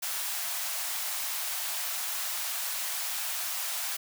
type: high-pass noise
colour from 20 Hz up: white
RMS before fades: -33 dBFS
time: 0.02-3.97 s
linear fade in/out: 10 ms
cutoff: 620 Hz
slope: 48 dB/octave
effects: none